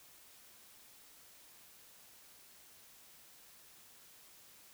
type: silence
effects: white hiss -60 dBFS RMS until 4.73 s